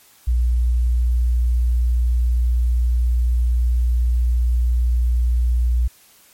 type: tone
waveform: sine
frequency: 60 Hz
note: B1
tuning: 49 cents flat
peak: -14 dBFS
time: 0.27-5.88 s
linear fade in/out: 10 ms
effects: white hiss -51 dBFS RMS until 6.33 s + MP3 64 kbps

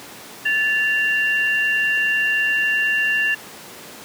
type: tone pair together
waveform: sine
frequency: 1743 / 2767 Hz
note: A6 / F7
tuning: -17 / -17 cents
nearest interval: minor sixth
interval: 800 cents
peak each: -18 / -21 dBFS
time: 0.45-3.35 s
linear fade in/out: 10 ms
effects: pink hiss -38 dBFS RMS until 4.04 s + high-pass 200 Hz 12 dB/octave

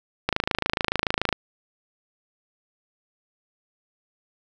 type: click train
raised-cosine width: 0.3 ms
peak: -5 dBFS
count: 29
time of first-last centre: 0.29-1.327 s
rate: 27 Hz
effects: none

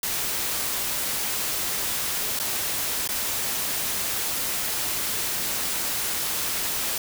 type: noise with dropouts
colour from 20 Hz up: white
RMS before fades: -27 dBFS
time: 0.03-6.98 s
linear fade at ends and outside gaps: 2 ms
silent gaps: 2.39-2.398 / 3.076-3.089 s
effects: none

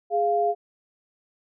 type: tone pair together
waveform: sine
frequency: 414.1 / 696.4 Hz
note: G#4 / F5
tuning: -5 / -5 cents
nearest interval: major sixth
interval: 900 cents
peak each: -24 / -21 dBFS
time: 0.1-0.55 s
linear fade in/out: 50 ms
effects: none

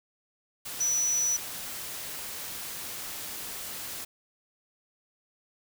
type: tone in noise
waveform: sine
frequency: 5920 Hz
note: F#8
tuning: in tune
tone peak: -24 dBFS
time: 0.8-1.37 s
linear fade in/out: 10 ms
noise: white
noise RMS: -38 dBFS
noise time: 0.65-4.05 s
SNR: +11 dB
effects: none

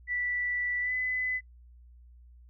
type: tone with pitch glide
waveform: sine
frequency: 1966 to 2010 Hz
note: B6 to B6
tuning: -8 to +30 cents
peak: -28 dBFS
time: 0.07-1.41 s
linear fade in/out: 50 ms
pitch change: +38 cents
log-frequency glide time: 0.81-0.93 s
effects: noise-tail reverb RT60 0.1 s tail -26 dB re dry + added 60 Hz sine -51 dBFS peak until 2.49 s

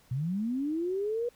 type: linear sweep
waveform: sine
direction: up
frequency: 118.6 to 488.4 Hz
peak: -28 dBFS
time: 0.11-1.29 s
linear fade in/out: 5 ms
effects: pink hiss -62 dBFS RMS until 1.35 s

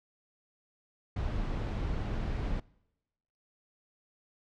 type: noise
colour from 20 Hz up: brown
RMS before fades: -33 dBFS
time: 1.16-2.6 s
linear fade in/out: 5 ms
effects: noise-tail reverb RT60 0.9 s tail -24 dB re dry + low-pass 4000 Hz 12 dB/octave

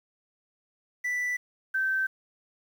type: tone pair in turn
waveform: triangle / sine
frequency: 1975.5 / 1549.5 Hz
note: B6 / G6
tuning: 0 / -21 cents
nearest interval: major third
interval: 421 cents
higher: first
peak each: -25 / -24 dBFS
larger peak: second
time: 1.04-1.37 / 1.74-2.07 s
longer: neither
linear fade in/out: 10 ms
effects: 9-bit

